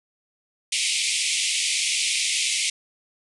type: band-pass noise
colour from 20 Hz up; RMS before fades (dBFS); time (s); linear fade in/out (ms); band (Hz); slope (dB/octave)
pink; -24; 0.72-2.7; 5; 2100 to 10000; 96
effects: none